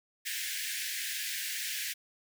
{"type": "high-pass noise", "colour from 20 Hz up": "pink", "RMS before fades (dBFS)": -36, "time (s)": [0.25, 1.94], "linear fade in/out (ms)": 20, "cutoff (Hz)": 1600, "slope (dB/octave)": 96, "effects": []}